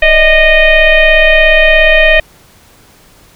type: tone with frequency modulation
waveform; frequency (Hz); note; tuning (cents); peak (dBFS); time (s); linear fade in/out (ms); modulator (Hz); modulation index
sine; 1244.5; D#6; 0; -3; 0.02-2.2; 5; 613; 2.4
effects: pink hiss -43 dBFS RMS until 3.35 s